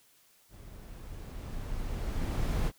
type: noise with level ramp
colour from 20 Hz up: brown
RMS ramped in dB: -49 to -27 dBFS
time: 0.49-2.72 s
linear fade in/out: 50 ms
effects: white hiss -64 dBFS RMS until 2.78 s